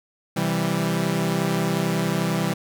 sawtooth chord, C major, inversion none, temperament equal, 130.81 / 164.81 / 196 Hz, C3 / E3 / G3, 0 / 0 / 0 cents, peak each -25 / -20 / -21 dBFS, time 0.36-2.54 s, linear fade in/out 10 ms, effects 9-bit

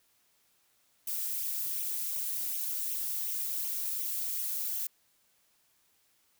violet noise with flanger, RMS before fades -34 dBFS, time 1.07-4.87 s, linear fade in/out 5 ms, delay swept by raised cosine 0.32 to 2.92 ms, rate 2.7 Hz, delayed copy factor +0.55, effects white hiss -70 dBFS RMS until 6.39 s

